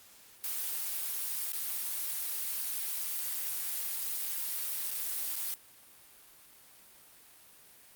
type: noise with dropouts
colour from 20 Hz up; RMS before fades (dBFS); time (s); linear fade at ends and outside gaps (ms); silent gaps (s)
blue; -35; 0.44-5.54; 0; 1.52-1.532 / 4.907-4.913 / 5.356-5.363
effects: white hiss -57 dBFS RMS until 7.95 s + Opus 48 kbps